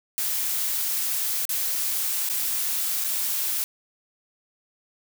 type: noise with dropouts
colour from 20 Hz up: blue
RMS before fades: -26 dBFS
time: 0.18-3.64 s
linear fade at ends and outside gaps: 0 ms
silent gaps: 1.453-1.492 / 2.289-2.298 / 3.04-3.045 s
effects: none